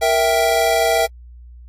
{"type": "chord", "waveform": "square", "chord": "E diminished", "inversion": "second", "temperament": "equal", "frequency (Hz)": [466.2, 659.3, 784], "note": ["Bb4", "E5", "G5"], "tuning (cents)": [0, 0, 0], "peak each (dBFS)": [-21, -17, -20], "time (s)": [0.01, 1.07], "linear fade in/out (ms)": 20, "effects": ["added 60 Hz sine -37 dBFS peak until 1.68 s", "AAC 48 kbps"]}